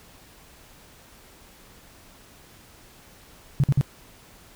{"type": "tone bursts", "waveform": "sine", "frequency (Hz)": 138.59, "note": "C#3", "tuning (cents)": 0, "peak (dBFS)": -15, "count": 3, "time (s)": [3.6, 3.811], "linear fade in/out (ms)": 0, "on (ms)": 37, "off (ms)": 50, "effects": ["pink hiss -51 dBFS RMS until 4.55 s"]}